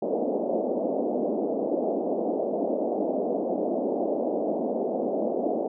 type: band-pass noise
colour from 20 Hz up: white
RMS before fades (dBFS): -27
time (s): 0.02-5.68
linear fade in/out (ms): 5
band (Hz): 210 to 680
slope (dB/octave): 48
effects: none